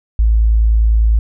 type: tone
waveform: sine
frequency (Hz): 55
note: A1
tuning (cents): 0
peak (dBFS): -8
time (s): 0.19-1.19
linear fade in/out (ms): 0
effects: none